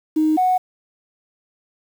sine tone pair in turn, 311.1 / 737.4 Hz, D#4 / F#5, 0 / -6 cents, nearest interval octave + minor third, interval 1494 cents, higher second, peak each -13 dBFS, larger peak neither, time 0.16-0.37 / 0.37-0.58 s, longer neither, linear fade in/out 10 ms, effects tanh soft clip ceiling -9 dBFS + 7-bit

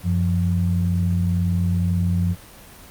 sine tone pair together, 92.5 / 174.61 Hz, F#2 / F3, 0 / 0 cents, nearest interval major seventh, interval 1100 cents, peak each -19 / -21 dBFS, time 0.03-2.36 s, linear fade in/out 50 ms, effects pink hiss -43 dBFS RMS until 2.9 s + Opus 24 kbps

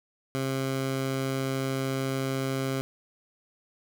15% pulse tone, 133.8 Hz, C3, 39 cents sharp, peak -21 dBFS, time 0.35-2.81 s, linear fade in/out 0 ms, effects none

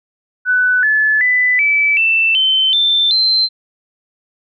sine tone with pitch steps, 1495 / 1727.3 / 1995.6 / 2306 / 2664 / 3078 / 3556 / 4108 Hz, F#6 / A6 / B6 / D7 / E7 / G7 / A7 / C8, +17 / -32 / +17 / -32 / +18 / -32 / +18 / -33 cents, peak -10 dBFS, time 0.45-3.49 s, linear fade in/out 50 ms, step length 380 ms, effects none

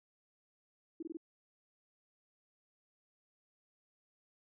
sine tone bursts, 326.2 Hz, E4, 18 cents flat, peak -39 dBFS, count 4, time 1-1.171 s, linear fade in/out 5 ms, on 27 ms, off 21 ms, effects none

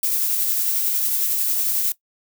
violet noise with tremolo, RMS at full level -20 dBFS, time 0.03-1.92 s, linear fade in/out 2 ms, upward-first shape sine, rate 11 Hz, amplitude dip 25%, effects noise-tail reverb RT60 0.1 s tail -18 dB re dry

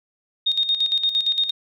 sine tone with tremolo, 3701 Hz, A#7, 13 cents flat, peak -16 dBFS, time 0.46-1.51 s, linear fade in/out 10 ms, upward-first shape square, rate 8.7 Hz, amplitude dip 65%, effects none

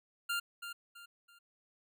25% pulse tone with echo, 1396.9 Hz, F6, in tune, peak -29 dBFS, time 0.29-0.4 s, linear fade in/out 10 ms, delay 330 ms, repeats 3, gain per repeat -9 dB, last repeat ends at 1.39 s, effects none

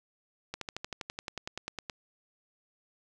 slowing click train, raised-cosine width 0.2 ms, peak -19 dBFS, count 16, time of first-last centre 0.54-1.898 s, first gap 73 ms, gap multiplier 1.03, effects none

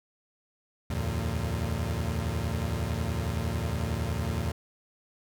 30% pulse tone cluster, 75.3 / 86.2 / 114.1 Hz, D2 / F2 / A#2, +44 / -22 / -37 cents, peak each -30 dBFS, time 0.9-4.52 s, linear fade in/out 5 ms, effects none

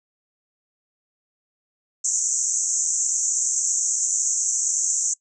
white band-pass noise, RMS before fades -23 dBFS, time 2.04-5.14 s, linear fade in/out 10 ms, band 6100 to 7700 Hz, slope 96 dB/octave, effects noise-tail reverb RT60 0.1 s tail -22 dB re dry

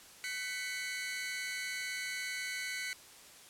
sawtooth tone cluster, 1510 / 1988 / 2216 Hz, F#6 / B6 / C#7, +35 / +11 / -1 cents, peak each -40 / -37 / -37 dBFS, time 0.24-2.93 s, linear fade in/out 0 ms, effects white hiss -55 dBFS RMS until 3.49 s + low-pass 11000 Hz 12 dB/octave

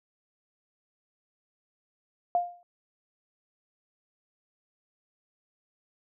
sine tone with exponential decay, 703 Hz, F5, 11 cents sharp, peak -19 dBFS, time 2.35-2.63 s, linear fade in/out 1 ms, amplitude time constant 59 ms, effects none

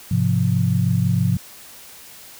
sine chord, F minor, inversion first, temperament just, 104.77 / 130.96 / 174.61 Hz, Ab2 / C3 / F3, +16 / +2 / 0 cents, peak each -20 dBFS, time 0.11-1.37 s, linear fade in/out 5 ms, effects white hiss -42 dBFS RMS until 2.39 s

